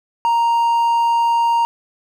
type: tone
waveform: triangle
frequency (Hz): 932.3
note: A#5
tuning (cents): 0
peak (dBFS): -11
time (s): 0.25-1.65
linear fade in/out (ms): 0
effects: none